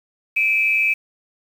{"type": "tone pair together", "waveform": "sine", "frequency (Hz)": [2349, 2562], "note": ["D7", "E7"], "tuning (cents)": [0, -50], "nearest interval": "major second", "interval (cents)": 150, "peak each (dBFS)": -18, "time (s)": [0.36, 0.94], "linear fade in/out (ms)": 10, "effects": ["7-bit"]}